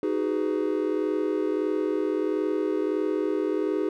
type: chord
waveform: triangle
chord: G# minor seventh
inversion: second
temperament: just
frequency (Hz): 311.5 / 373.8 / 415.3 / 498.4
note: D#4 / F#4 / G#4 / B4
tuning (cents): +2 / +18 / 0 / +16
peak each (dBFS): -26 / -27 / -26 / -32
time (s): 0.03-3.89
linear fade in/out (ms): 2
effects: none